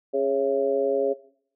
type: harmonic tone with a mistuned harmonic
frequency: 137.6 Hz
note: C#3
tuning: 12 cents flat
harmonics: 2 / 3 / 4 / 5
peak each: -33 / -24 / -24 / -32 dBFS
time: 0.13-1.14 s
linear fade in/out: 20 ms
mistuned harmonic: 5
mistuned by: -47 cents
effects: noise-tail reverb RT60 0.6 s tail -18 dB re dry